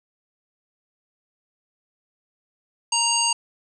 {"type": "harmonic tone", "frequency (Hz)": 932.3, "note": "A#5", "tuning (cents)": 0, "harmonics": [1, 3, 5, 7, 9], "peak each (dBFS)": [-25, -25, -25, -25, -25], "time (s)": [2.92, 3.33], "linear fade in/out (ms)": 5, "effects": []}